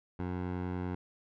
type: tone with low-pass filter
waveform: 15% pulse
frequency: 90.3 Hz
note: F#2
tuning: 42 cents flat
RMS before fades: -36 dBFS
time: 0.19-0.95 s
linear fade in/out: 5 ms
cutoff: 1600 Hz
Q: 0.66
effects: none